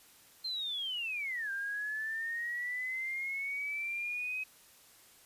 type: linear two-way sweep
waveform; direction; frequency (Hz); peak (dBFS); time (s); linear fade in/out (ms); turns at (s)
sine; down then up; 4186 to 1580 to 2541; -34; 0.44-4.44; 10; 1.51
effects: white hiss -60 dBFS RMS until 5.25 s + resampled to 32000 Hz